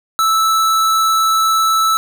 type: tone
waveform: square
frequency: 1314 Hz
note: E6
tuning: 6 cents flat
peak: -12 dBFS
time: 0.19-1.97 s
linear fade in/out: 0 ms
effects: none